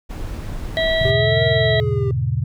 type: noise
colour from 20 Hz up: brown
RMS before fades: -27 dBFS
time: 0.09-1.12 s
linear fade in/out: 20 ms
type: harmonic tone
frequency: 649 Hz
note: E5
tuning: 27 cents flat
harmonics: 1 / 3 / 5 / 6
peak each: -18 / -22 / -28 / -25 dBFS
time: 0.77-1.8 s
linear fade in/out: 0 ms
type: chord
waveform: sine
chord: E dominant seventh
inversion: none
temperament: equal with one note detuned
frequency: 82.41 / 103.83 / 123.47 / 145.31 Hz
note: E2 / G#2 / B2 / D3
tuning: 0 / 0 / 0 / -18 cents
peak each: -26 / -24 / -20 / -25 dBFS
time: 1.01-2.44 s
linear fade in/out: 5 ms
type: exponential two-way sweep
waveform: triangle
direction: up then down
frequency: 392.9 to 465.4 to 392.9 Hz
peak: -20 dBFS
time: 1.05-2.11 s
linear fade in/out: 2 ms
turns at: 1.44 s
effects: none